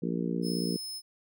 harmonic tone, 58.2 Hz, A#1, 2 cents flat, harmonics 3 / 4 / 5 / 6 / 7 / 8, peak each -32 / -34 / -36 / -38 / -39 / -40 dBFS, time 0.02-0.77 s, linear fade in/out 10 ms
sawtooth tone, 5200 Hz, E8, 24 cents flat, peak -34 dBFS, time 0.42-1.02 s, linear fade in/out 50 ms
effects none

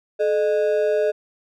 triangle ring-modulated tone, 520 Hz, C5, 11 cents flat, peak -12 dBFS, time 0.19-1.12 s, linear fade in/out 20 ms, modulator 89.9 Hz, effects none

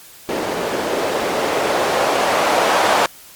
violet noise with low-pass filter sweep, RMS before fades -18 dBFS, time 0.29-3.06 s, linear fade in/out 0 ms, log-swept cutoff 400 to 740 Hz, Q 1.5, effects white hiss -42 dBFS RMS until 3.35 s + Opus 48 kbps

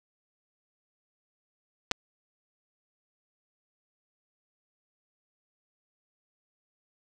clicks, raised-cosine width 0.2 ms, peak -9 dBFS, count 2, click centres 1.913 / 1.917 s, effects none

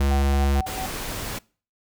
square tone, 69.3 Hz, C#2, in tune, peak -19 dBFS, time 0-0.61 s, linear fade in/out 5 ms
sine tone with tremolo, 756 Hz, F#5, 37 cents sharp, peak -29 dBFS, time 0.11-0.86 s, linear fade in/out 2 ms, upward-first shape square, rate 4.5 Hz, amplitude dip 65%
pink noise, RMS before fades -31 dBFS, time 0.66-1.39 s, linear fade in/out 10 ms
effects noise-tail reverb RT60 0.4 s tail -24 dB re dry

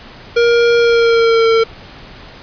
square tone with pitch glide, 471.2 to 452.5 Hz, A#4 to A4, +19 to +48 cents, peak -9 dBFS, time 0.36-1.64 s, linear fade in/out 10 ms, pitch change -71 cents, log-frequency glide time 0.78-1.49 s, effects pink hiss -36 dBFS RMS until 2.42 s + resampled to 11025 Hz

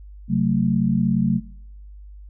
sine chord, F# diminished, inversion second, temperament just, 133.2 / 185 / 222 Hz, C3 / F#3 / A3, +31 / 0 / +16 cents, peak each -23 / -20 / -21 dBFS, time 0.28-1.41 s, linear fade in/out 50 ms, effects noise-tail reverb RT60 0.9 s tail -26 dB re dry + added 50 Hz sine -38 dBFS peak until 2.29 s

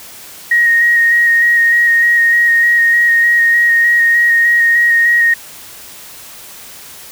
sine tone with vibrato, 1875 Hz, A#6, 10 cents sharp, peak -7 dBFS, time 0.51-5.34 s, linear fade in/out 5 ms, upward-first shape square, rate 3.3 Hz, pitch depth 14 cents each way, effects white hiss -34 dBFS RMS until 7.11 s

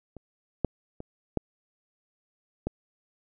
clicks, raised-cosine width 2 ms, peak -29 / -10 / -25 / -12 / -15 dBFS, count 5, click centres 0.167 / 0.647 / 1.004 / 1.373 / 2.67 s, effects none

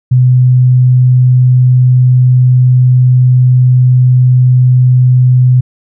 sine tone, 126.4 Hz, B2, 41 cents sharp, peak -3 dBFS, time 0.11-5.61 s, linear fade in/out 10 ms, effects none

